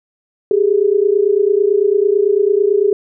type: tone pair together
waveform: sine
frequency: 392 / 421 Hz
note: G4 / G#4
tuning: 0 / +24 cents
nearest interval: minor second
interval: 124 cents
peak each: -13 dBFS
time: 0.51-2.93 s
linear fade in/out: 2 ms
effects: none